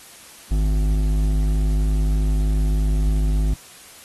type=tone with hard clipping; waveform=sine; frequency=51.6 Hz; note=G#1; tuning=10 cents flat; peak=-18 dBFS; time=0.51-3.54 s; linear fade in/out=5 ms; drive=10 dB; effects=white hiss -44 dBFS RMS until 4.04 s + AAC 32 kbps